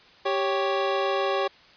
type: tone pair together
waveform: 25% pulse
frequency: 392 / 554.4 Hz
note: G4 / C#5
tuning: 0 / 0 cents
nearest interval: tritone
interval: 600 cents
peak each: -22 dBFS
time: 0.25-1.48 s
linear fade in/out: 10 ms
effects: white hiss -53 dBFS RMS until 1.76 s + resampled to 11025 Hz